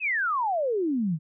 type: exponential sweep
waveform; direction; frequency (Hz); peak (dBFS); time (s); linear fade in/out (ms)
sine; down; 2667 to 146.83; -23; 0-1.19; 50
effects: none